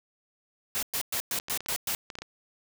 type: noise bursts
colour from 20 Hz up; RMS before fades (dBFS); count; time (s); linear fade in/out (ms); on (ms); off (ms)
white; -30; 7; 0.75-1.949; 0; 77; 110
type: clicks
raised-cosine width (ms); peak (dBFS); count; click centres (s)
0.2; -21; 12; 1.399 / 1.484 / 1.528 / 1.569 / 1.606 / 1.661 / 1.725 / 1.948 / 2.102 / 2.154 / 2.187 / 2.22
effects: none